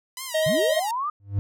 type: tone with vibrato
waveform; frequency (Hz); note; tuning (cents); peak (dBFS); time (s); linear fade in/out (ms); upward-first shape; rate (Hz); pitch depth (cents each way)
5% pulse; 988; B5; 0; -20; 0.17-0.91; 2; sine; 3.7; 130
type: harmonic tone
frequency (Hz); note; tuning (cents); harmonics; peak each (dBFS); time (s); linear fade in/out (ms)
630; D#5; +21; 1 / 3 / 5 / 6; -20 / -30 / -34 / -36; 0.34-0.8; 10
type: linear sweep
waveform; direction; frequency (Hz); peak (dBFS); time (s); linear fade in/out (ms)
sine; up; 120.3 to 1244.5; -24; 0.46-1.1; 5
type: tone with exponential growth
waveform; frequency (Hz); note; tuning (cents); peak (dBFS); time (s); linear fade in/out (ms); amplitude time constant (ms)
triangle; 100.1; G2; +37; -15; 1.2-1.39; 0; 40
effects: none